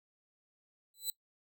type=tone with exponential growth; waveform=10% pulse; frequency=4000 Hz; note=B7; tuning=21 cents sharp; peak=-23 dBFS; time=0.94-1.1 s; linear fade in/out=2 ms; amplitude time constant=34 ms; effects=noise-tail reverb RT60 0.1 s tail -20 dB re dry